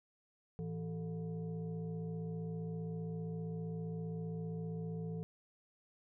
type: tone with frequency modulation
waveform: sine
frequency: 165.6 Hz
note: E3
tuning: 8 cents sharp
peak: -38 dBFS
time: 0.59-5.23 s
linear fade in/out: 0 ms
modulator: 276 Hz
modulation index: 0.82
effects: none